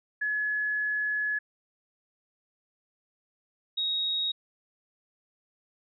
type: tone pair in turn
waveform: sine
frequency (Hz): 1700 / 3774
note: G#6 / A#7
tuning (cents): +40 / +21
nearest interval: octave + major second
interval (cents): 1381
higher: second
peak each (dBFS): -26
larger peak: neither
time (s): 0.21-1.39 / 3.77-4.32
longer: first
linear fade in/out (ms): 10
effects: none